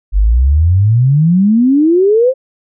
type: exponential sweep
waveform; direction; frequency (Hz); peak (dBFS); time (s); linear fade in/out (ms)
sine; up; 46.25 to 539; -6; 0.12-2.34; 50
effects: none